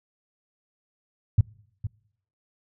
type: tone with echo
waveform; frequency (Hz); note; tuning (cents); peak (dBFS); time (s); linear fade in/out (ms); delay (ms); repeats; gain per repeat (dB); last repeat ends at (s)
sine; 103.83; G#2; 0; -12; 1.38-1.41; 5; 460; 1; -13; 1.87
effects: noise-tail reverb RT60 0.7 s tail -25 dB re dry